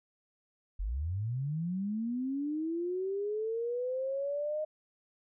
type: linear sweep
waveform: sine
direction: up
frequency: 41.07 to 621 Hz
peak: -31 dBFS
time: 0.79-4.65 s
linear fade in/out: 10 ms
effects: none